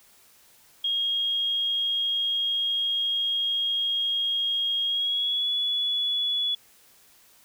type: tone with pitch glide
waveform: sine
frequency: 3263 to 3404 Hz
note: G#7 to G#7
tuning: -31 to +42 cents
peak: -23 dBFS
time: 0.84-6.55 s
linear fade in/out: 5 ms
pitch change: +73 cents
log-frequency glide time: 4.86-5.5 s
effects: white hiss -57 dBFS RMS until 7.44 s